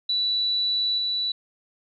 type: tone with level steps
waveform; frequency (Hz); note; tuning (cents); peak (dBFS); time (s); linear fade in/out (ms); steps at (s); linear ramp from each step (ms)
sine; 3951; B7; 0; -21 / -23; 0.09-1.32; 5; 0.98; 2
effects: none